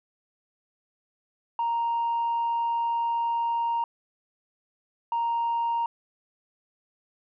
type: tone bursts at uneven times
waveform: sine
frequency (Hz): 932.3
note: A#5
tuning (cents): 0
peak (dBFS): -22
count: 2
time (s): 1.59-3.84 / 5.12-5.86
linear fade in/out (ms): 2
effects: tanh soft clip ceiling -21 dBFS